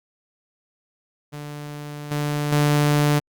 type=tone with level steps; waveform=sawtooth; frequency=147.2 Hz; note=D3; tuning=4 cents sharp; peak=-28 / -18 / -12 dBFS; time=1.32-3.2 s; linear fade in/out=20 ms; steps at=2.11 / 2.52 s; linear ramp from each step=5 ms; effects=Opus 48 kbps